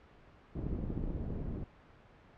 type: low-pass noise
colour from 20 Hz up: pink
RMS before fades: -38 dBFS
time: 0.55-1.64 s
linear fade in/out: 5 ms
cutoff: 310 Hz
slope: 12 dB/octave
type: clicks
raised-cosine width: 3 ms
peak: -26 dBFS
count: 11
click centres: 0.592 / 0.666 / 0.729 / 0.79 / 0.839 / 0.903 / 0.977 / 1.039 / 1.104 / 1.164 / 1.305 s
effects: pink hiss -59 dBFS RMS until 2.37 s + low-pass 2000 Hz 12 dB/octave